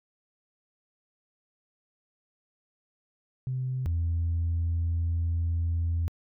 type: tone pair in turn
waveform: sine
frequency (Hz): 128.9 / 83.92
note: C3 / E2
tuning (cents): -26 / +31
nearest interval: perfect fifth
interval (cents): 743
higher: first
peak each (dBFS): -27 / -23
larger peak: second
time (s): 3.47-3.86 / 3.86-6.08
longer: second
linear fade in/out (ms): 0
effects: tanh soft clip ceiling -22 dBFS